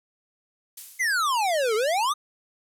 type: noise with exponential decay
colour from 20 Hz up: violet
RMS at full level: -32 dBFS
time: 0.77-1.42 s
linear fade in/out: 5 ms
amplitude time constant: 140 ms
type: exponential two-way sweep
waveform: square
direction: down then up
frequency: 2127 to 415.3 to 1261 Hz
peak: -22 dBFS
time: 0.99-2.14 s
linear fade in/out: 20 ms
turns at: 1.75 s
effects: low-pass 12000 Hz 12 dB/octave